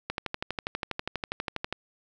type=click train; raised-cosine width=0.3 ms; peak=-14 dBFS; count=21; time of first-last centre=0.1-1.726 s; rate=12.3 Hz; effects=none

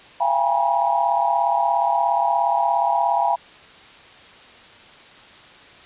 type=tone cluster; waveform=sine; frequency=683 / 791 / 828 / 962 Hz; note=F5 / G5 / G#5 / B5; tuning=-39 / +15 / -5 / -46 cents; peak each=-23 / -23 / -22 / -21 dBFS; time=0.2-3.36 s; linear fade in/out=10 ms; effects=white hiss -45 dBFS RMS until 5.85 s + resampled to 8000 Hz

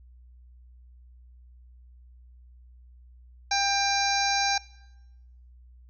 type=harmonic tone; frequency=795 Hz; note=G5; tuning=24 cents sharp; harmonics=1 / 2 / 3 / 5 / 6 / 7 / 8; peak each=-26 / -31 / -32 / -31 / -34 / -30 / -33 dBFS; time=3.51-4.58 s; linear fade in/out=5 ms; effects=noise-tail reverb RT60 1.0 s tail -23 dB re dry + added 61 Hz sine -49 dBFS peak until 5.89 s

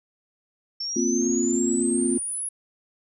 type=exponential sweep; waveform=sine; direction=up; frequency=5400 to 10548 Hz; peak=-27 dBFS; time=0.8-2.49 s; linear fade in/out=5 ms
type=chord; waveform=sine; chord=Bb suspended second; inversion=none; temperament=just; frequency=233.1 / 262.2 / 349.6 Hz; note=Bb3 / C4 / F4; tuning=0 / +4 / +2 cents; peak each=-25 dBFS; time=0.96-2.18 s; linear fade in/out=5 ms
type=noise; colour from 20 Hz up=brown; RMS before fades=-43 dBFS; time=1.21-2.19 s; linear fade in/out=5 ms
effects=high-pass 100 Hz 12 dB/octave

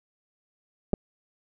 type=clicks; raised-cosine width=2 ms; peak=-12 dBFS; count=2; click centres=0.933 / 0.938 s; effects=none

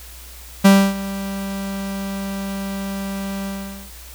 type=tone with ADSR envelope; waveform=45% pulse; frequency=196 Hz; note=G3; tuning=in tune; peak=-6 dBFS; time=0.64-3.91 s; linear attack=14 ms; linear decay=280 ms; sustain=-18 dB; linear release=450 ms; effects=added 60 Hz sine -39 dBFS peak until 4.14 s + white hiss -41 dBFS RMS until 4.14 s

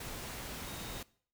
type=tone in noise; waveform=sine; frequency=3729 Hz; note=A#7; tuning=in tune; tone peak=-52 dBFS; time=0.67-1.01 s; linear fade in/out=5 ms; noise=pink; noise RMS=-43 dBFS; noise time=0-1.03 s; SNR=-12 dB; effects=noise-tail reverb RT60 0.5 s tail -21 dB re dry

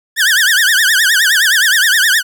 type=tone with vibrato; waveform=sawtooth; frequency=1661.2 Hz; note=G#6; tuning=in tune; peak=-5 dBFS; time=0.16-2.23 s; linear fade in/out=50 ms; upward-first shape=triangle; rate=9.6 Hz; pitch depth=240 cents each way; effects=none

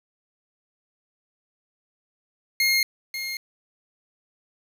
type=tone with echo; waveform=25% pulse; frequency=2138 Hz; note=C7; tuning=37 cents sharp; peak=-15 dBFS; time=2.6-2.83 s; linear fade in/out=2 ms; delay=540 ms; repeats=1; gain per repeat=-10 dB; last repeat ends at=3.37 s; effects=8-bit

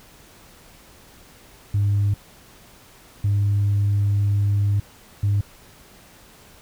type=tone bursts at uneven times; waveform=sine; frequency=101.4 Hz; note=G#2; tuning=41 cents flat; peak=-15 dBFS; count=3; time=1.74-2.14 / 3.24-4.8 / 5.23-5.41 s; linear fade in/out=5 ms; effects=tanh soft clip ceiling -14 dBFS + pink hiss -49 dBFS RMS until 6.61 s

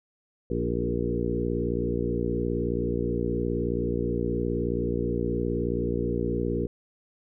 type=harmonic tone with a mistuned harmonic; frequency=59 Hz; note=A#1; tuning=22 cents sharp; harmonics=1 / 2 / 3 / 4 / 5 / 6 / 7 / 8; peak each=-33 / -33 / -33 / -33 / -33 / -33 / -33 / -33 dBFS; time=0.5-6.67 s; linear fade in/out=5 ms; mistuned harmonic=7; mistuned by=-17 cents; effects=none

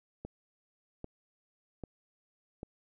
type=click train; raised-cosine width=2 ms; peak=-27 dBFS; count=4; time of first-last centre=0.25-2.631 s; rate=1.26 Hz; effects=none

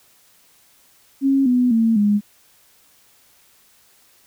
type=tone with pitch steps; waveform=sine; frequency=272.2 / 248.2 / 226.3 / 206.3 Hz; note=C#4 / B3 / A3 / G#3; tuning=-31 / +9 / +49 / -11 cents; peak=-13 dBFS; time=1.21-2.21 s; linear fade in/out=50 ms; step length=250 ms; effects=white hiss -55 dBFS RMS until 4.26 s

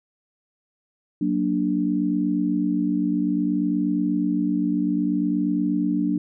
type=chord; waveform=sine; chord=Gb augmented; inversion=none; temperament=equal; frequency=185 / 233.1 / 293.7 Hz; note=Gb3 / Bb3 / D4; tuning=0 / 0 / 0 cents; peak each=-25 / -26 / -22 dBFS; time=1.21-6.18 s; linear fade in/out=5 ms; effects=none

